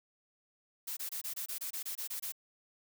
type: noise bursts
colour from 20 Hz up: blue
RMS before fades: -39 dBFS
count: 12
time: 0.87-2.322 s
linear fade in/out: 10 ms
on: 99 ms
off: 24 ms
effects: none